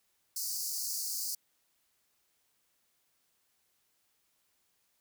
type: high-pass noise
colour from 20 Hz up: pink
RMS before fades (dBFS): -36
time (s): 0.36-1.35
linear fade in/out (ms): 5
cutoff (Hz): 4500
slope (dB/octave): 96
effects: white hiss -75 dBFS RMS until 5 s